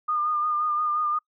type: tone with vibrato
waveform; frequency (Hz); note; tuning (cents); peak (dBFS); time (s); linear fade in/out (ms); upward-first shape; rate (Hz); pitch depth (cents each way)
sine; 1214; D#6; -43; -22; 0.08-1.19; 10; sine; 5.7; 29
effects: noise-tail reverb RT60 0.1 s tail -25 dB re dry